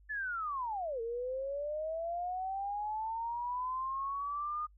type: linear two-way sweep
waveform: sine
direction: down then up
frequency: 1756 to 450.6 to 1228 Hz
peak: -34 dBFS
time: 0.09-4.67 s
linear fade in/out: 20 ms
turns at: 1.01 s
effects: noise-tail reverb RT60 0.1 s tail -25 dB re dry + added 50 Hz sine -58 dBFS peak until 4.77 s